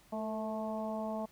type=harmonic tone with a mistuned harmonic; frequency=217.6 Hz; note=A3; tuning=19 cents flat; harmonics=1 / 2 / 3 / 4 / 5; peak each=-38 / -46 / -38 / -43 / -48 dBFS; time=0.12-1.26 s; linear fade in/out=10 ms; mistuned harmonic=2; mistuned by=+41 cents; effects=pink hiss -63 dBFS RMS until 1.31 s